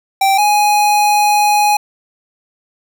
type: tone pair in turn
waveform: square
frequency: 780 / 832 Hz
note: G5 / G#5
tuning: -9 / +3 cents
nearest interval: minor second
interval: 112 cents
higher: second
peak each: -10 dBFS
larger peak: neither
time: 0.21-0.38 / 0.38-1.77 s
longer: second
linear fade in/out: 5 ms
effects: none